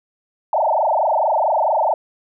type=tone with frequency modulation; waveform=sine; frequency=757 Hz; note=F#5; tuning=39 cents sharp; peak=-14 dBFS; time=0.53-1.94 s; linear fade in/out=2 ms; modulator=24.5 Hz; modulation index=6.6; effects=none